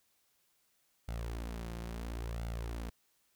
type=tone with flanger; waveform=sawtooth; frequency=57.3 Hz; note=A#1; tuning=29 cents flat; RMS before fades=-40 dBFS; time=1.08-2.9 s; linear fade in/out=5 ms; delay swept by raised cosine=1.4 to 5.7 ms; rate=0.73 Hz; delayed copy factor=+0.6; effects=white hiss -74 dBFS RMS until 3.35 s